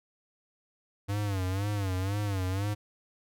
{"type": "tone with vibrato", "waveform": "square", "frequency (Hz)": 98, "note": "G2", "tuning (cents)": 0, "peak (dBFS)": -29, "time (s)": [1.08, 2.75], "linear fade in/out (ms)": 20, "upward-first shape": "sine", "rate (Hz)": 2, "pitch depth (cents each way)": 110, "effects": []}